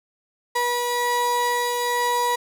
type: tone pair together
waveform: 35% pulse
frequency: 484.3 / 969.7 Hz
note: B4 / B5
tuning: -34 / -32 cents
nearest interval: octave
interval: 1202 cents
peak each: -24 / -20 dBFS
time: 0.55-2.36 s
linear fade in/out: 10 ms
effects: none